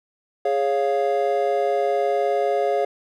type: chord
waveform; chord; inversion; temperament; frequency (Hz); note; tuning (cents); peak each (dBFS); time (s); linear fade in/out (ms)
triangle; Db major; second; equal; 415.3 / 554.4 / 698.5; Ab4 / Db5 / F5; 0 / 0 / 0; -21; 0.45-2.85; 5
effects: none